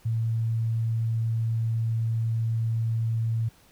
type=tone; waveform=sine; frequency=113.5 Hz; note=A#2; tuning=46 cents flat; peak=-23 dBFS; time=0.05-3.49 s; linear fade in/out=10 ms; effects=pink hiss -58 dBFS RMS until 3.71 s